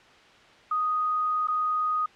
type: tone with dropouts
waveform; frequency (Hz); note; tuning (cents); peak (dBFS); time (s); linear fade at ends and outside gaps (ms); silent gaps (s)
sine; 1244.5; D#6; 0; -23; 0.71-2.06; 5; 1.473-1.483
effects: white hiss -53 dBFS RMS until 2.15 s + low-pass 3000 Hz 12 dB/octave